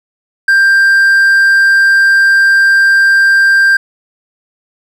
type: tone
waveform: triangle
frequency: 1585 Hz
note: G6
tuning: 19 cents sharp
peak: -3 dBFS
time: 0.48-3.77 s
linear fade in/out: 5 ms
effects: none